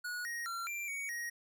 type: tone with pitch steps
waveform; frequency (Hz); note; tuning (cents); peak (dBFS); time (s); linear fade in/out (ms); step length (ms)
square; 1458 / 1876 / 1368 / 2362 / 2243 / 1885; F#6 / A#6 / F6 / D7 / C#7 / A#6; -26 / +11 / -36 / +9 / +20 / +19; -38; 0.04-1.3; 10; 210
effects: none